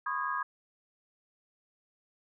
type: tone cluster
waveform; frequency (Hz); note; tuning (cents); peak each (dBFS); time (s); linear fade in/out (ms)
sine; 1003 / 1089 / 1233 / 1641; B5 / C#6 / D#6 / G#6; +26 / -31 / -16 / -21; -37 / -36 / -35 / -36; 0.06-0.43; 5
effects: none